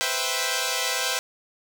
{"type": "chord", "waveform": "5% pulse", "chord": "C major seventh", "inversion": "third", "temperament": "equal", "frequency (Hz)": [493.9, 523.3, 659.3, 784], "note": ["B4", "C5", "E5", "G5"], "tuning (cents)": [0, 0, 0, 0], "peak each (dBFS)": -18, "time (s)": [0.01, 1.19], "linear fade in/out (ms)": 0, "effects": []}